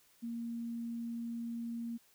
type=tone; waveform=sine; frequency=233.1 Hz; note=A#3; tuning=in tune; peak=-37 dBFS; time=0.22-1.98 s; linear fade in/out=20 ms; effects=white hiss -67 dBFS RMS until 2.14 s